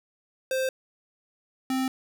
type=tone pair in turn; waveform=square; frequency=523.3 / 261.6 Hz; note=C5 / C4; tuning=0 / 0 cents; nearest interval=octave; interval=1200 cents; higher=first; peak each=-25 / -25 dBFS; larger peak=neither; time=0.51-0.69 / 1.7-1.88 s; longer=neither; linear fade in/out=2 ms; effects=none